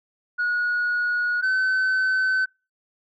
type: tone pair in turn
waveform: sine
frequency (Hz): 1453 / 1523.3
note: F#6 / F#6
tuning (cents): -32 / +50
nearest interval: minor second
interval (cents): 82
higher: second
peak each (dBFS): -19 / -16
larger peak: second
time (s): 0.38-1.42 / 1.42-2.46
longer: neither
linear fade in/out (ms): 20
effects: noise-tail reverb RT60 0.3 s tail -26 dB re dry + tanh soft clip ceiling -18 dBFS